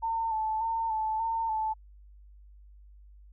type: tone with vibrato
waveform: sine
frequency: 890 Hz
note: A5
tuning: 20 cents sharp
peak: -27 dBFS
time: 0.02-1.74 s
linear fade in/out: 20 ms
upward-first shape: square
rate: 1.7 Hz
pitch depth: 32 cents each way
effects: added 50 Hz sine -50 dBFS peak until 3.32 s